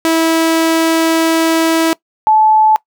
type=tone pair in turn; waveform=sawtooth / sine; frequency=325.9 / 866.8 Hz; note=E4 / A5; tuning=-20 / -26 cents; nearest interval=octave + perfect fourth; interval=1694 cents; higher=second; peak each=-6 dBFS; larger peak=neither; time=0.05-1.93 / 2.27-2.76 s; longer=first; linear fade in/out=0 ms; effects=noise-tail reverb RT60 0.1 s tail -22 dB re dry